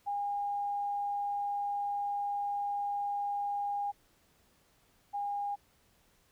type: tone pair in turn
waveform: sine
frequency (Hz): 812 / 812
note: G#5 / G#5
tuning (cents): -39 / -39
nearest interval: unison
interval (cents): 0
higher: neither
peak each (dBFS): -31 / -32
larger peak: first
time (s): 0.06-3.92 / 5.13-5.56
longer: first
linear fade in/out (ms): 20
effects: pink hiss -68 dBFS RMS until 6.31 s